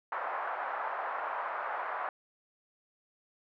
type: band-pass noise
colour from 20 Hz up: pink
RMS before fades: -36 dBFS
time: 0.12-2.09 s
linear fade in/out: 2 ms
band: 700 to 1500 Hz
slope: 24 dB/octave
effects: none